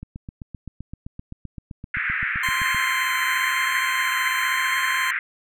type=click train; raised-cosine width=5 ms; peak=-22 dBFS; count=22; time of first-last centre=0.03-2.747 s; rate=7.73 Hz
type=band-pass noise; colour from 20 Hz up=pink; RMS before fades=-25 dBFS; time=1.94-5.19 s; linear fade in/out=2 ms; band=1500 to 2200 Hz; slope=48 dB/octave
type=tone with vibrato; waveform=20% pulse; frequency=1044 Hz; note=C6; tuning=4 cents flat; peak=-19 dBFS; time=2.43-5.11 s; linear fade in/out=5 ms; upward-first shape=triangle; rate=0.95 Hz; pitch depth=10 cents each way
effects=none